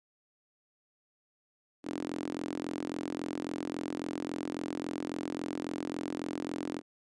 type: tone with high-pass filter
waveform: sawtooth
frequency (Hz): 43.65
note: F1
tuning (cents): 0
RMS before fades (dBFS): -37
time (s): 1.83-6.82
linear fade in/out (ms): 50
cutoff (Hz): 290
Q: 4.5
effects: resampled to 22050 Hz